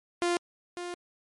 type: tone pair in turn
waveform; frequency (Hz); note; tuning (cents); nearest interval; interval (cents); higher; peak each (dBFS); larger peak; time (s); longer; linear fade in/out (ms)
sawtooth; 348.5 / 352.3; F4 / F4; -4 / +15; unison; 19; second; -21 / -31; first; 0.22-0.37 / 0.77-0.94; second; 0
effects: MP3 48 kbps